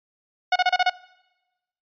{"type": "tone bursts", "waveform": "sawtooth", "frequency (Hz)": 730, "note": "F#5", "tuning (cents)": -24, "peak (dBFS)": -12, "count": 6, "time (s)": [0.52, 0.898], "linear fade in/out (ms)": 5, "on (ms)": 38, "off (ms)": 30, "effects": ["noise-tail reverb RT60 1.0 s tail -22 dB re dry", "resampled to 11025 Hz"]}